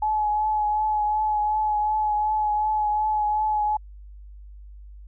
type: tone with vibrato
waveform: sine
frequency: 850 Hz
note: G#5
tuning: 40 cents sharp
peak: -20 dBFS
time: 0.02-3.77 s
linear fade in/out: 5 ms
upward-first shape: triangle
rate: 2.7 Hz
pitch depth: 26 cents each way
effects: added 50 Hz sine -40 dBFS peak until 5.07 s